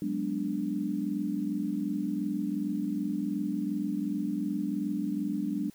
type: chord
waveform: sine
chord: G# half-diminished seventh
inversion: third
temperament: equal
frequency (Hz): 185 / 207.7 / 246.9 / 293.7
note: F#3 / G#3 / B3 / D4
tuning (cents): 0 / 0 / 0 / 0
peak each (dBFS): -36 / -33 / -37 / -32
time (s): 0.02-5.7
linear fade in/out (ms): 2
effects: white hiss -60 dBFS RMS until 5.74 s